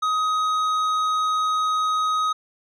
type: tone with tanh clipping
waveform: triangle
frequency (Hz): 1259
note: D#6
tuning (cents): +20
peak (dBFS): -21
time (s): 0.02-2.33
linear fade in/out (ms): 10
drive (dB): 13
effects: none